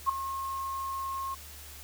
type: tone with ADSR envelope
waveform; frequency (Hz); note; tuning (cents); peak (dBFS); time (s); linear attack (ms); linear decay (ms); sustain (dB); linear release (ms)
sine; 1077; C6; +50; -19; 0.06-1.35; 33; 4; -13; 13
effects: added 72 Hz sine -49 dBFS peak until 1.83 s + white hiss -48 dBFS RMS until 1.83 s